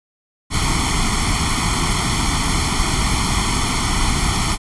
pink noise with comb filter, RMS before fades -18 dBFS, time 0.5-4.58 s, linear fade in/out 50 ms, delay 0.92 ms, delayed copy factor +0.9, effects resampled to 24000 Hz

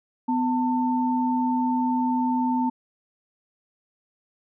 sine tone pair together, 250.8 / 894.9 Hz, B3 / A5, +27 / +29 cents, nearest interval octave + minor seventh, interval 2202 cents, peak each -22 / -25 dBFS, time 0.28-2.7 s, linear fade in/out 10 ms, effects none

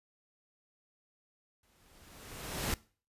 pink noise with exponential growth, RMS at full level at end -32 dBFS, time 1.63-2.74 s, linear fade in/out 2 ms, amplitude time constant 240 ms, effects noise-tail reverb RT60 0.4 s tail -21 dB re dry + resampled to 32000 Hz

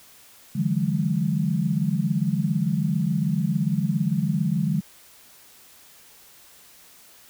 sine tone cluster, 145.5 / 162.8 / 180.7 / 207.6 Hz, D3 / E3 / F#3 / G#3, -16 / -21 / -41 / 0 cents, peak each -26 dBFS, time 0.55-4.81 s, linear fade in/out 10 ms, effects white hiss -51 dBFS RMS until 7.29 s

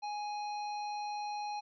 harmonic tone with a mistuned harmonic, 832 Hz, G#5, 3 cents sharp, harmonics 1 / 3 / 5 / 7, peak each -36 / -50 / -49 / -57 dBFS, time 0.02-1.61 s, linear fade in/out 20 ms, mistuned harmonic 7, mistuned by -45 cents, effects none

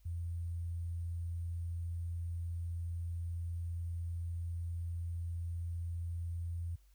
sine tone with sample-and-hold, 85.1 Hz, F2, 44 cents flat, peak -36 dBFS, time 0.05-6.76 s, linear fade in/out 10 ms, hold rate 8820 Hz, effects added 50 Hz sine -61 dBFS peak until 6.94 s + white hiss -75 dBFS RMS until 6.94 s

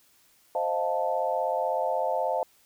sine chord, F dominant seventh, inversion second, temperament equal, 523.3 / 622.3 / 698.5 / 880 Hz, C5 / Eb5 / F5 / A5, 0 / 0 / 0 / 0 cents, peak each -30 dBFS, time 0.55-2.43 s, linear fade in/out 2 ms, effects white hiss -62 dBFS RMS until 2.65 s

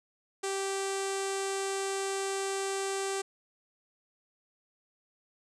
sawtooth tone with low-pass filter, 390 Hz, G4, 9 cents flat, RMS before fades -33 dBFS, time 0.43-3.22 s, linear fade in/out 10 ms, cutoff 8100 Hz, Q 3.6, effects none

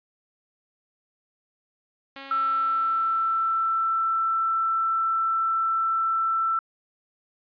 5% pulse tone with exponential decay, 273.2 Hz, C#4, 25 cents flat, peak -26 dBFS, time 2.16-4.97 s, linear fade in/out 1 ms, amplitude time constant 610 ms
sine tone, 1333 Hz, E6, 19 cents sharp, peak -21 dBFS, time 2.31-6.59 s, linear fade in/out 2 ms
effects resampled to 11025 Hz

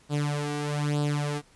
sawtooth tone with flanger, 146.83 Hz, D3, in tune, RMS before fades -28 dBFS, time 0.09-1.42 s, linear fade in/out 50 ms, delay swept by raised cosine 0.23 to 2.63 ms, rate 1.1 Hz, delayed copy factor +0.75, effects pink hiss -59 dBFS RMS until 1.55 s + resampled to 24000 Hz

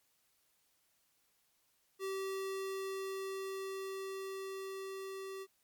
square tone with level ramp, 385.9 Hz, G4, 27 cents flat, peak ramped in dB -37 to -43 dBFS, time 1.99-5.47 s, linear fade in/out 50 ms, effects white hiss -75 dBFS RMS until 5.63 s + MP3 96 kbps

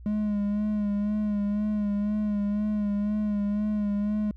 triangle tone with vibrato, 207.7 Hz, G#3, in tune, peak -22 dBFS, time 0.06-4.31 s, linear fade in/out 0 ms, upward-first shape sine, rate 2 Hz, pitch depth 36 cents each way, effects added 60 Hz sine -42 dBFS peak until 4.36 s

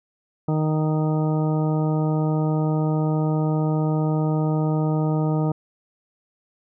harmonic tone, 155.1 Hz, D#3, 5 cents flat, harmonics 1 / 2 / 3 / 4 / 5 / 6 / 8, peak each -20 / -26 / -30 / -32 / -34 / -36 / -38 dBFS, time 0.48-5.52 s, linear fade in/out 5 ms, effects none

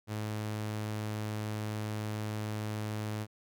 sawtooth tone, 106.9 Hz, A2, 49 cents flat, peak -30 dBFS, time 0.07-3.27 s, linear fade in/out 50 ms, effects none

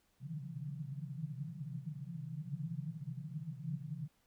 white band-pass noise, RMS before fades -43 dBFS, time 0.2-4.08 s, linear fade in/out 20 ms, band 130 to 170 Hz, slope 96 dB/octave, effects pink hiss -75 dBFS RMS until 4.26 s

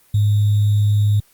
sine tone with sample-and-hold, 103.83 Hz, G#2, in tune, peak -12 dBFS, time 0.14-1.2 s, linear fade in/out 5 ms, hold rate 3675 Hz, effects white hiss -54 dBFS RMS until 1.33 s + Opus 24 kbps

